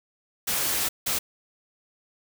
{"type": "noise bursts at uneven times", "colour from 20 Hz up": "white", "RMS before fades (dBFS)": -26, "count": 2, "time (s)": [[0.47, 0.89], [1.06, 1.19]], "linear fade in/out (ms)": 10, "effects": []}